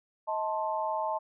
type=chord; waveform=sine; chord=A diminished; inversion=second; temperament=just; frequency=633.6 / 880 / 1056 Hz; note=Eb5 / A5 / C6; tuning=+31 / 0 / +16 cents; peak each=-33 / -31 / -36 dBFS; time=0.27-1.19 s; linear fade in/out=20 ms; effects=none